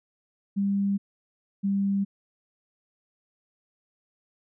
sine tone pair in turn, 198.9 / 197.91 Hz, G3 / G3, +25 / +17 cents, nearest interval unison, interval 8 cents, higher first, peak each -22 dBFS, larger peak neither, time 0.56-0.98 / 1.63-2.05 s, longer neither, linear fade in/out 20 ms, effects none

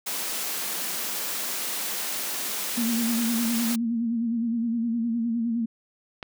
white high-pass noise, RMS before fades -30 dBFS, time 0.06-3.76 s, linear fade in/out 10 ms, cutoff 170 Hz, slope 48 dB/octave
sine tone with vibrato, 231.8 Hz, A#3, 10 cents flat, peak -23 dBFS, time 2.77-5.66 s, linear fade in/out 10 ms, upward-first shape sine, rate 9.7 Hz, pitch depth 57 cents each way
click, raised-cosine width 0.3 ms, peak -19 dBFS, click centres 6.228 s
effects none

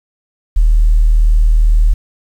sine tone, 38.89 Hz, D#1, in tune, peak -5 dBFS, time 0.56-1.94 s, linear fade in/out 10 ms, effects tanh soft clip ceiling -1 dBFS + 7-bit

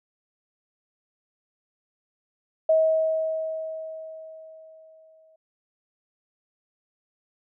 sine tone with exponential decay, 638 Hz, D#5, 43 cents sharp, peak -15 dBFS, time 2.69-5.36 s, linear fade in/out 5 ms, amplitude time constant 580 ms, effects none

